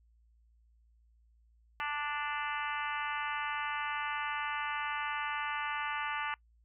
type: harmonic tone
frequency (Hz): 293.7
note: D4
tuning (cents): 0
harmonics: 3 / 4 / 5 / 6 / 7 / 8 / 9 / 10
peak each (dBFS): -39 / -39 / -41 / -42 / -42 / -48 / -44 / -48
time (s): 1.8-6.34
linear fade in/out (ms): 0
effects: noise-tail reverb RT60 0.1 s tail -23 dB re dry + added 57 Hz sine -63 dBFS peak until 6.64 s